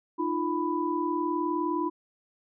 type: tone cluster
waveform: sine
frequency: 306.1 / 345.8 / 993 Hz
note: D#4 / F4 / B5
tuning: -28 / -17 / +9 cents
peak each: -30 dBFS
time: 0.18-1.9 s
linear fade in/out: 20 ms
effects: none